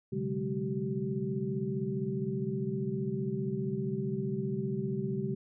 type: tone cluster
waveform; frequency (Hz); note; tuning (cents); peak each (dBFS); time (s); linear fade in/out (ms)
sine; 128.6 / 143.8 / 188.1 / 208 / 383.2; C3 / D3 / F#3 / G#3 / G4; -30 / -36 / +29 / +3 / -39; -38 / -37 / -38 / -36 / -36; 0.12-5.35; 10
effects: none